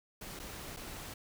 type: noise with dropouts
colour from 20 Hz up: pink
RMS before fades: -45 dBFS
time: 0.21-1.14 s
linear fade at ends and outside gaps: 5 ms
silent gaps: 0.393-0.397 / 0.765-0.769 s
effects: none